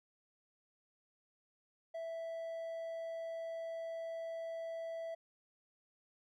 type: tone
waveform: triangle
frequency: 659.3 Hz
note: E5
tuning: in tune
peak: -38 dBFS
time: 1.94-5.15 s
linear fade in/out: 10 ms
effects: none